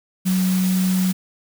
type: tone in noise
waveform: sine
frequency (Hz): 185.7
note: F#3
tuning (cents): +7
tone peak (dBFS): -16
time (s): 0.25-1.13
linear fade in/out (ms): 20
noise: white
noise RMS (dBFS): -30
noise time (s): 0.25-1.13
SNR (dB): +11
effects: none